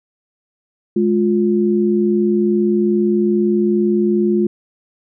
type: tone pair together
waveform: sine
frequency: 210 / 352.4 Hz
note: G#3 / F4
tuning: +19 / +16 cents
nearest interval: major sixth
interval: 897 cents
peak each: -15 dBFS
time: 0.96-4.47 s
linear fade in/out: 5 ms
effects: none